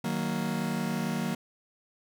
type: chord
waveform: 40% pulse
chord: D# minor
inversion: none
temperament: just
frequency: 155.56 / 186.68 / 233.3 Hz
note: D#3 / F#3 / A#3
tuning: 0 / +16 / +2 cents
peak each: -34 / -32 / -31 dBFS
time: 0.04-1.35 s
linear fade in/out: 5 ms
effects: none